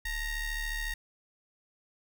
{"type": "ring-modulated tone", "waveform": "45% pulse", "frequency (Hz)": 921, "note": "A#5", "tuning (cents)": -21, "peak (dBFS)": -29, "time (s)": [0.05, 0.94], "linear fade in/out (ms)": 5, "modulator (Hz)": 958, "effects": []}